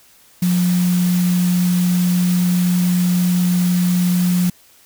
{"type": "tone in noise", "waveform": "sine", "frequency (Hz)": 178.6, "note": "F3", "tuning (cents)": 39, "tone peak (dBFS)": -13, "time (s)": [0.42, 4.5], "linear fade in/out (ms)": 5, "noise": "white", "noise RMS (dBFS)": -29, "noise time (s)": [0.42, 4.5], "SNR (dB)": 13, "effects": ["white hiss -50 dBFS RMS until 4.85 s"]}